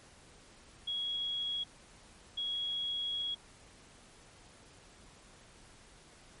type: tone bursts at uneven times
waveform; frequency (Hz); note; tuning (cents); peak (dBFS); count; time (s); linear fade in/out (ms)
sine; 3322; G#7; 0; -33; 2; 0.87-1.64 / 2.37-3.35; 10
effects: pink hiss -58 dBFS RMS until 6.4 s + MP3 48 kbps